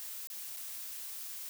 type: noise with dropouts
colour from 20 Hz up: blue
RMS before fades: -43 dBFS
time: 0-1.49 s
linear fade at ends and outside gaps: 0 ms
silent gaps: 0.272-0.301 / 0.565-0.569 s
effects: none